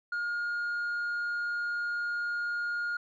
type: tone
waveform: sine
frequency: 1423 Hz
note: F6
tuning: 32 cents sharp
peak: -27 dBFS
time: 0.12-2.97 s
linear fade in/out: 5 ms
effects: tanh soft clip ceiling -29 dBFS